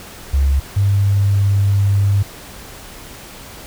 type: tone pair in turn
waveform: sine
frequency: 68.8 / 99.71 Hz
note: C#2 / G2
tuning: -12 / +30 cents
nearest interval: tritone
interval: 642 cents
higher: second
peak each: -11 dBFS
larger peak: neither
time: 0.33-0.6 / 0.76-2.23 s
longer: second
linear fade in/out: 10 ms
effects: pink hiss -36 dBFS RMS until 3.66 s